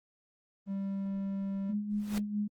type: tone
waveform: triangle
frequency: 196 Hz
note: G3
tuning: in tune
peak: -30 dBFS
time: 0.66-1.75 s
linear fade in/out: 50 ms
type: tone with tremolo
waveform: sine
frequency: 207.7 Hz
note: G#3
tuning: in tune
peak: -28 dBFS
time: 1.69-2.48 s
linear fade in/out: 10 ms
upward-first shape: sine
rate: 4.6 Hz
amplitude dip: 60%
type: noise with exponential growth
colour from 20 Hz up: pink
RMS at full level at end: -38 dBFS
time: 1.9-2.18 s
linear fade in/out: 0 ms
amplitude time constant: 60 ms
effects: Opus 24 kbps